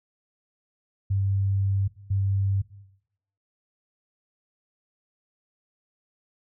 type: tone bursts at uneven times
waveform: sine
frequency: 98 Hz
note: G2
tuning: in tune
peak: -21 dBFS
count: 2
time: 1.1-1.88 / 2.1-2.62 s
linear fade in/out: 10 ms
effects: noise-tail reverb RT60 0.8 s tail -17 dB re dry